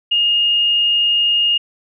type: tone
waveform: sine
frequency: 2844 Hz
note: F7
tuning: 31 cents sharp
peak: -12 dBFS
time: 0.11-1.58 s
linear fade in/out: 10 ms
effects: none